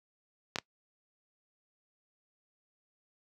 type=clicks; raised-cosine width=0.2 ms; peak=-14 dBFS; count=2; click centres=0.559 / 0.586 s; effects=noise-tail reverb RT60 0.1 s tail -24 dB re dry + high-pass 100 Hz 12 dB/octave